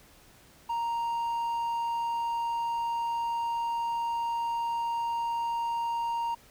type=tone; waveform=triangle; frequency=932.3 Hz; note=A#5; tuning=in tune; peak=-26 dBFS; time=0.69-6.35 s; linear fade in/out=10 ms; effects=pink hiss -57 dBFS RMS until 6.5 s